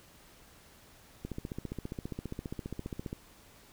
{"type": "click train", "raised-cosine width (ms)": 3, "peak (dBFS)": -24, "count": 29, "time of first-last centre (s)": [1.25, 3.129], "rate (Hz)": 14.9, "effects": ["pink hiss -58 dBFS RMS until 3.72 s"]}